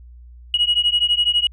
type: beating tone pair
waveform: sine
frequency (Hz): 2897 / 2909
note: F#7 / F#7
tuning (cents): -37 / -30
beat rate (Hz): 12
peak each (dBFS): -17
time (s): 0.54-1.47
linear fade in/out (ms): 2
effects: tanh soft clip ceiling -9 dBFS + added 60 Hz sine -39 dBFS peak until 1.52 s